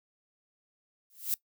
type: noise with exponential growth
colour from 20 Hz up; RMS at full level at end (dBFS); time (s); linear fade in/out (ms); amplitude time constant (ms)
violet; -26; 1.1-1.34; 2; 51
effects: noise-tail reverb RT60 0.1 s tail -20 dB re dry